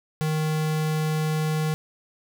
square tone, 155.56 Hz, D#3, in tune, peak -23 dBFS, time 0.21-1.74 s, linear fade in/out 0 ms, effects none

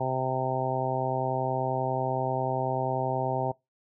harmonic tone, 130.3 Hz, C3, 7 cents flat, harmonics 1 / 2 / 3 / 4 / 5 / 6 / 7, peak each -32 / -38 / -35 / -35 / -32 / -32 / -33 dBFS, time 0-3.52 s, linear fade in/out 10 ms, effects noise-tail reverb RT60 0.2 s tail -23 dB re dry

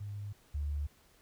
sine tone pair in turn, 102.3 / 72.78 Hz, G#2 / D2, -26 / -15 cents, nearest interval tritone, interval 589 cents, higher first, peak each -38 / -32 dBFS, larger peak second, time 0-0.33 / 0.54-0.87 s, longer neither, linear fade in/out 10 ms, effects pink hiss -65 dBFS RMS until 1.21 s

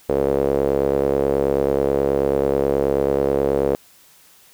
sawtooth tone with band-pass filter, 69.3 Hz, C#2, in tune, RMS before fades -19 dBFS, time 0.09-3.75 s, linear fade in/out 0 ms, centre 470 Hz, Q 4.2, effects white hiss -51 dBFS RMS until 4.53 s

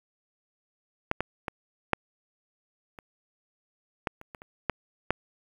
clicks, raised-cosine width 0.5 ms, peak -9 / -12 / -16 / -6 / -28 / -12 / -29 / -26 / -30 / -10 / -8 dBFS, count 11, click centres 1.114 / 1.206 / 1.482 / 1.933 / 2.988 / 4.072 / 4.214 / 4.348 / 4.419 / 4.697 / 5.106 s, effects 8-bit

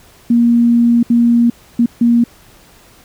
sine tone bursts at uneven times, 236.1 Hz, A#3, 22 cents sharp, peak -7 dBFS, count 4, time 0.3-1.03 / 1.1-1.5 / 1.79-1.86 / 2.01-2.24 s, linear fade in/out 5 ms, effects pink hiss -45 dBFS RMS until 3.04 s

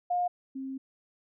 sine tone pair in turn, 712 / 266.7 Hz, F5 / C4, +33 / +33 cents, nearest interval octave + perfect fourth, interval 1700 cents, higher first, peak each -25 / -34 dBFS, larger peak first, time 0.1-0.28 / 0.55-0.78 s, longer second, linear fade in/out 10 ms, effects none

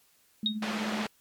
sine tone with tremolo, 214.4 Hz, A3, 45 cents flat, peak -29 dBFS, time 0.43-1.06 s, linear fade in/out 2 ms, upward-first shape sine, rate 16 Hz, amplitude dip 55%
sine tone with exponential decay, 3744 Hz, A#7, 7 cents sharp, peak -20 dBFS, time 0.46-0.58 s, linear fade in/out 1 ms, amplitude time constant 24 ms
pink band-pass noise, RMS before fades -35 dBFS, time 0.62-1.07 s, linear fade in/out 5 ms, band 380 to 3700 Hz, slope 12 dB/octave
effects white hiss -65 dBFS RMS until 1.2 s + MP3 96 kbps

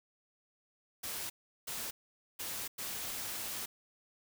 white noise bursts at uneven times, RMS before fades -40 dBFS, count 4, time 1.03-1.3 / 1.67-1.91 / 2.39-2.68 / 2.78-3.66 s, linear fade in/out 10 ms, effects none

